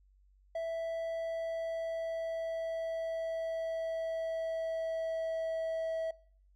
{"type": "tone with pitch glide", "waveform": "triangle", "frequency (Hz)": [659, 649.9], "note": ["E5", "E5"], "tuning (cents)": [-1, -25], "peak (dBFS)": -31, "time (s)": [0.55, 6.11], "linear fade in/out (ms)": 5, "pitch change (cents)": -24, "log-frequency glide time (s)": [1.01, 5.6], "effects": ["noise-tail reverb RT60 0.6 s tail -24 dB re dry", "added 48 Hz sine -62 dBFS peak until 6.55 s"]}